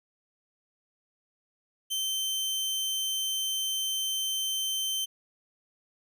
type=tone; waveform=sawtooth; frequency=3100 Hz; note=G7; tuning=20 cents flat; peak=-25 dBFS; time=1.9-5.06 s; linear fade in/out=20 ms; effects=none